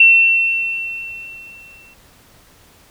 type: tone with exponential decay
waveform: sine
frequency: 2702 Hz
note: E7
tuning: 42 cents sharp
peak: -4 dBFS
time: 0-1.94 s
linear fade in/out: 5 ms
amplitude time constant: 420 ms
effects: pink hiss -49 dBFS RMS until 2.9 s